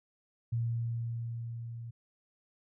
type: tone with level ramp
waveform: sine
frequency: 116.54 Hz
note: A#2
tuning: in tune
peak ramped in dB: -28 to -40 dBFS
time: 0.52-1.91 s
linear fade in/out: 10 ms
effects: none